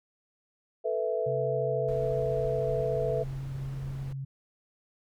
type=chord; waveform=sine; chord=A suspended second; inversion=none; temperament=equal; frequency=440 / 493.9 / 659.3 Hz; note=A4 / B4 / E5; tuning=0 / 0 / 0 cents; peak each=-31 dBFS; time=0.84-3.24 s; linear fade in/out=20 ms
type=tone with pitch glide; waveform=sine; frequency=133.3 to 135.55 Hz; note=C3 to C#3; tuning=+33 to -38 cents; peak=-33 dBFS; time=1.26-4.25 s; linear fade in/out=10 ms; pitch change=+29 cents; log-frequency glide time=2.29-3.87 s
type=noise; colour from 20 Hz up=brown; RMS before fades=-42 dBFS; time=1.88-4.13 s; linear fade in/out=5 ms
effects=none